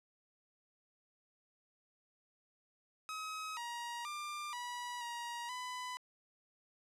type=tone with pitch steps; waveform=sawtooth; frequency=1273 / 948 / 1192 / 973 / 949 / 1000 Hz; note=D#6 / A#5 / D6 / B5 / A#5 / B5; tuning=+39 / +29 / +25 / -26 / +31 / +21 cents; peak=-37 dBFS; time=3.09-5.97 s; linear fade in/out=0 ms; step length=480 ms; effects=low-pass 10000 Hz 12 dB/octave

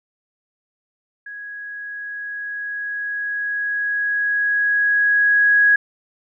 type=tone with level ramp; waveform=sine; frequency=1661.2 Hz; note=G#6; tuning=in tune; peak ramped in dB=-31 to -10 dBFS; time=1.26-5.76 s; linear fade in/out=5 ms; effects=none

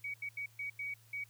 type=tone bursts at uneven times; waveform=sine; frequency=2258 Hz; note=C#7; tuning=31 cents sharp; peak=-37 dBFS; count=6; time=0.04-0.14 / 0.22-0.29 / 0.37-0.46 / 0.59-0.7 / 0.79-0.94 / 1.13-1.24 s; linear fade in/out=5 ms; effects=added 112 Hz sine -62 dBFS peak until 1.29 s + white hiss -66 dBFS RMS until 1.29 s

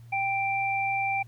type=tone pair together; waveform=sine; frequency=786 / 2355 Hz; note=G5 / D7; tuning=+4 / +4 cents; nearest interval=octave + perfect fifth; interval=1900 cents; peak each=-27 / -28 dBFS; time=0.12-1.23 s; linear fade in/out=10 ms; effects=added 117 Hz sine -45 dBFS peak until 1.27 s + pink hiss -64 dBFS RMS until 1.27 s

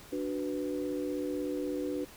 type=chord; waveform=sine; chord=B minor; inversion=first; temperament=equal; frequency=293.7 / 370 / 493.9 Hz; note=D4 / F#4 / B4; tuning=0 / 0 / 0 cents; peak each=-34 / -37 / -37 dBFS; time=0.12-2.05 s; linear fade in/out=10 ms; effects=pink hiss -52 dBFS RMS until 2.16 s

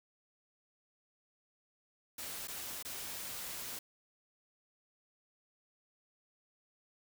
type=noise with dropouts; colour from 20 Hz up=white; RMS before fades=-43 dBFS; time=2.18-3.79 s; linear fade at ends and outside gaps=5 ms; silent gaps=2.474-2.481 / 2.827-2.849 s; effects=none

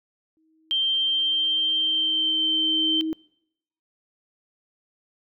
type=tone with exponential growth; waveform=sine; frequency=317.8 Hz; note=D#4; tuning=37 cents sharp; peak=-23 dBFS; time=0.37-3.13 s; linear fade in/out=0 ms; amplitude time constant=600 ms
type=tone with pitch glide; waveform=sine; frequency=3146 to 3110 Hz; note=G7 to G7; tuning=+6 to -14 cents; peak=-20 dBFS; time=0.71-3.01 s; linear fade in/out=0 ms; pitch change=-20 cents; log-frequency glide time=1.76-2.38 s
effects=noise-tail reverb RT60 0.8 s tail -26 dB re dry

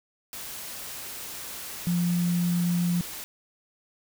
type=tone in noise; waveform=sine; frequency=174.61 Hz; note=F3; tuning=in tune; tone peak=-22 dBFS; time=1.87-3.01 s; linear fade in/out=0 ms; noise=white; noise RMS=-38 dBFS; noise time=0.33-3.24 s; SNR=+13 dB; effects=none

